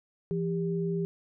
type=tone pair together; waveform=sine; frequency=169.1 / 397.9 Hz; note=E3 / G4; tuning=+44 / +26 cents; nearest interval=octave + minor third; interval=1482 cents; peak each=-29 / -31 dBFS; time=0.31-1.05 s; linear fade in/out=0 ms; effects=none